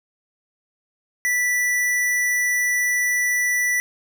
square tone, 1969 Hz, B6, 6 cents flat, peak -19 dBFS, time 1.25-3.8 s, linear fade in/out 0 ms, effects none

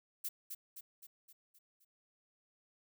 violet noise with echo, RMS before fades -39 dBFS, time 0.24-0.29 s, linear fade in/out 10 ms, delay 260 ms, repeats 6, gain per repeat -5 dB, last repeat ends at 1.85 s, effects none

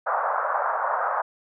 white band-pass noise, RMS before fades -25 dBFS, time 0.06-1.22 s, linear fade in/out 10 ms, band 560 to 1400 Hz, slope 48 dB/octave, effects none

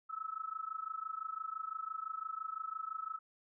sine tone with amplitude modulation, 1300 Hz, E6, 24 cents flat, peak -35 dBFS, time 0.09-3.19 s, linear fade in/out 20 ms, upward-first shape sine, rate 25.9 Hz, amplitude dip 90%, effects none

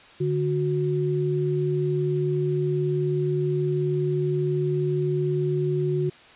sine tone pair together, 146.83 / 365.6 Hz, D3 / F#4, 0 / -21 cents, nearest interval octave + major third, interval 1579 cents, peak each -24 dBFS, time 0.2-6.1 s, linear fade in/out 10 ms, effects white hiss -49 dBFS RMS until 6.35 s + resampled to 8000 Hz

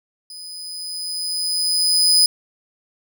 35% pulse tone with level ramp, 4993 Hz, D#8, 5 cents sharp, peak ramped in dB -33 to -9 dBFS, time 0.3-2.26 s, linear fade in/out 2 ms, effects none

